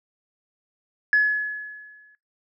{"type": "tone with exponential decay", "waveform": "sine", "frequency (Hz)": 1700, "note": "G#6", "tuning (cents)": 40, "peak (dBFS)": -12, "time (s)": [1.13, 2.15], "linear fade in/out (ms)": 1, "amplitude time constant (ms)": 220, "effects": ["noise-tail reverb RT60 0.2 s tail -22 dB re dry", "tanh soft clip ceiling -10 dBFS"]}